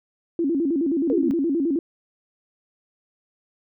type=tone with vibrato; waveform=sine; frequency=304.2 Hz; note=D#4; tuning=39 cents flat; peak=-19 dBFS; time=0.39-1.79 s; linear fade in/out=2 ms; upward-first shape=square; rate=9.5 Hz; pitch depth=180 cents each way
type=exponential sweep; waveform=sine; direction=down; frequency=507 to 209.1 Hz; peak=-21 dBFS; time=1.1-1.31 s; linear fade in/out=0 ms
effects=none